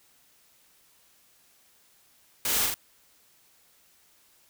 white noise with echo, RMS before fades -28 dBFS, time 2.45-2.66 s, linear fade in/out 2 ms, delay 41 ms, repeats 2, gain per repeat -2 dB, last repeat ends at 2.742 s, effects white hiss -62 dBFS RMS until 4.49 s

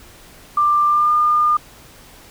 sine tone with pitch glide, 1186 to 1210.2 Hz, D6 to D#6, +17 to -48 cents, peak -12 dBFS, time 0.57-1.57 s, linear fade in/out 5 ms, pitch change +35 cents, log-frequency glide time 0.87-1.12 s, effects pink hiss -44 dBFS RMS until 2.3 s

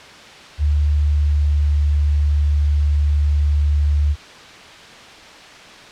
sine tone with pitch glide, 73.8 to 73.33 Hz, D2 to D2, +9 to -2 cents, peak -13 dBFS, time 0.58-4.16 s, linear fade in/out 50 ms, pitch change -11 cents, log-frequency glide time 1.01-1.77 s, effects white hiss -39 dBFS RMS until 5.91 s + low-pass 4000 Hz 12 dB/octave

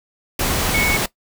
sine tone in noise, 2213 Hz, C#7, 3 cents flat, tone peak -17 dBFS, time 0.74-0.97 s, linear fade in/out 5 ms, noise pink, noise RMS -20 dBFS, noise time 0.39-1.06 s, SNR 0 dB, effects noise-tail reverb RT60 0.1 s tail -17 dB re dry

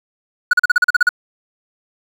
triangle tone bursts, 1461 Hz, F#6, 22 cents flat, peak -6 dBFS, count 10, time 0.51-1.091 s, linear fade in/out 5 ms, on 23 ms, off 39 ms, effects 7-bit

